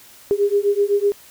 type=beating tone pair; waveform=sine; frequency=401.8 / 409.7 Hz; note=G4 / G#4; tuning=+43 / -24 cents; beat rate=7.9 Hz; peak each=-18 dBFS; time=0.31-1.12 s; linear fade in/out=0 ms; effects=white hiss -46 dBFS RMS until 1.3 s